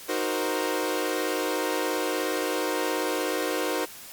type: chord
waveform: sawtooth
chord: C half-diminished seventh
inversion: first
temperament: equal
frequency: 311.1 / 370 / 466.2 / 523.3 Hz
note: Eb4 / Gb4 / Bb4 / C5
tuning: 0 / 0 / 0 / 0 cents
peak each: -27 dBFS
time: 0.08-3.86 s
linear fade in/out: 20 ms
effects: white hiss -43 dBFS RMS until 4.12 s + MP3 96 kbps